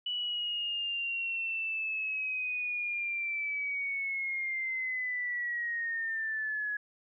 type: linear sweep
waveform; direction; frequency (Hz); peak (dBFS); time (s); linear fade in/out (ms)
sine; down; 2960 to 1678; -31; 0.06-6.77; 5
effects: none